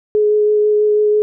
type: tone with vibrato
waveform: sine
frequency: 421.5 Hz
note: G#4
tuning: 26 cents sharp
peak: -10 dBFS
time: 0.15-1.22 s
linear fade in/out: 0 ms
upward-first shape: sine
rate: 6.1 Hz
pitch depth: 10 cents each way
effects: none